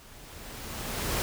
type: noise with level ramp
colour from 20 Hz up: pink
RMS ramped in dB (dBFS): -52 to -28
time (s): 0-1.22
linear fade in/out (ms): 0
effects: none